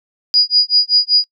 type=tone with tremolo; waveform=sine; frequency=4899 Hz; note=D#8; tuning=28 cents flat; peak=-7 dBFS; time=0.34-1.24 s; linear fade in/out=0 ms; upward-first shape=sine; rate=5.2 Hz; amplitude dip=100%; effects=noise-tail reverb RT60 0.1 s tail -23 dB re dry